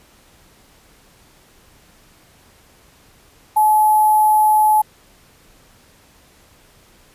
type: tone with sample-and-hold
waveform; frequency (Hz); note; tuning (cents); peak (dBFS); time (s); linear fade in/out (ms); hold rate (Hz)
sine; 856; A5; -48; -10; 3.56-4.82; 10; 11025
effects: pink hiss -51 dBFS RMS until 7.14 s + resampled to 32000 Hz